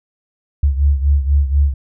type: beating tone pair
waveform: sine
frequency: 69.9 / 74 Hz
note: C#2 / D2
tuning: +15 / +14 cents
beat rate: 4.1 Hz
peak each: -12 / -17 dBFS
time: 0.63-1.74 s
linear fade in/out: 5 ms
effects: none